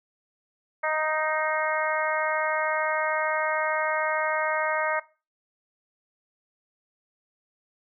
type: harmonic tone with a mistuned harmonic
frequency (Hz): 311.1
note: D#4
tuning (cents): 0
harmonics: 2 / 3 / 4 / 5 / 6 / 7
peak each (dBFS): -28 / -30 / -31 / -32 / -33 / -33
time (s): 0.83-5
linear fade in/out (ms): 10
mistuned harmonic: 7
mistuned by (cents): -16
effects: noise-tail reverb RT60 0.3 s tail -18 dB re dry